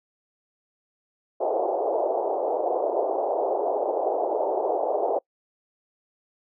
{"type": "band-pass noise", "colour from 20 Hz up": "white", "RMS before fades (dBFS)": -25, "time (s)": [1.4, 5.19], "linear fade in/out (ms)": 10, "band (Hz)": [370, 790], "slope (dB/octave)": 48, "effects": ["noise-tail reverb RT60 0.1 s tail -26 dB re dry"]}